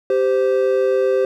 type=tone pair together; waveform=triangle; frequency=391.1 / 519 Hz; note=G4 / C5; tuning=-4 / -14 cents; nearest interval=perfect fourth; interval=490 cents; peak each=-15 dBFS; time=0.1-1.25 s; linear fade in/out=2 ms; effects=none